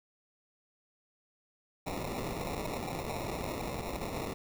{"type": "noise with sample-and-hold", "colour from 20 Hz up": "blue", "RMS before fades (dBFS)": -37, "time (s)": [1.86, 4.34], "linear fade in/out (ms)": 10, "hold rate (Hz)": 1575, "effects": []}